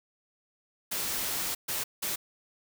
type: noise bursts at uneven times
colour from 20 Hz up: white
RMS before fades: -32 dBFS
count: 3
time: 0.91-1.55 / 1.68-1.84 / 2.02-2.16 s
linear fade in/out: 10 ms
effects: none